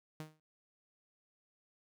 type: tone with exponential decay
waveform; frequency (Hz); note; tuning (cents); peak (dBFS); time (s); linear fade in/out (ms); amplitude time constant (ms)
sawtooth; 155.56; D#3; 0; -36; 0.2-0.4; 0; 43
effects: none

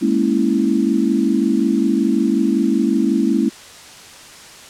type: chord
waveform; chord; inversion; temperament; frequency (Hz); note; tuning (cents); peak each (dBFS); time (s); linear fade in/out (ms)
sine; A# half-diminished seventh; third; equal; 207.7 / 233.1 / 277.2 / 329.6; G#3 / A#3 / C#4 / E4; 0 / 0 / 0 / 0; -19; 0.01-3.5; 20
effects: white hiss -39 dBFS RMS until 4.69 s + low-pass 8000 Hz 12 dB/octave

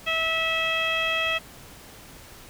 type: tone with low-pass filter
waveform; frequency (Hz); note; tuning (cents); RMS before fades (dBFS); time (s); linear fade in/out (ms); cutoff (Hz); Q
15% pulse; 650; E5; -24; -25; 0.06-1.39; 20; 3000; 7.9
effects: pink hiss -46 dBFS RMS until 2.49 s

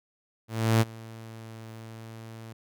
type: tone with ADSR envelope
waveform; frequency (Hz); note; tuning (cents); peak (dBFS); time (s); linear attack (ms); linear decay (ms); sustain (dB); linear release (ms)
sawtooth; 112.4; A2; +37; -14; 0.48-2.53; 330; 31; -23; 5
effects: none

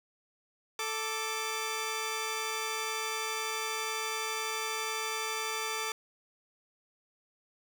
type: tone pair together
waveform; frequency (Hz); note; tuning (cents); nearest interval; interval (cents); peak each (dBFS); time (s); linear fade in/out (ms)
10% pulse; 441 / 1172; A4 / D6; +4 / -4; octave + perfect fourth; 1692; -27; 0.79-5.92; 2
effects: none

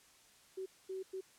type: tone bursts at uneven times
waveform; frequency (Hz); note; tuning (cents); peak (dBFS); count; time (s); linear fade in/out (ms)
sine; 379.3; F#4; +43; -39; 3; 0.57-0.66 / 0.89-1.03 / 1.13-1.21; 10
effects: white hiss -64 dBFS RMS until 1.38 s + low-pass 10000 Hz 12 dB/octave

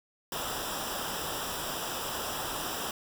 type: noise with comb filter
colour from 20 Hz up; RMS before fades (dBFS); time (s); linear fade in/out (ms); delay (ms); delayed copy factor
pink; -35; 0.32-2.91; 2; 0.46; -0.75
effects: none

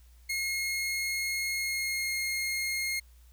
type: tone with pitch glide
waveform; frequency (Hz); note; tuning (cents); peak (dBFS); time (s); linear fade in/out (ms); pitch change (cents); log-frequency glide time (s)
sawtooth; 2155 to 2140; C#7 to C7; -49 to +38; -26; 0.29-3; 10; -13; 1.54-2.14
effects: added 60 Hz sine -53 dBFS peak until 3.32 s + white hiss -66 dBFS RMS until 3.32 s

